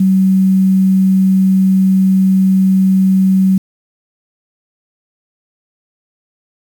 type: tone with quantisation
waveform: sine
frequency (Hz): 190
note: F#3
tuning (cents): +46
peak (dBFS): -7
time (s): 0-3.58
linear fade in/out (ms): 5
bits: 6
effects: none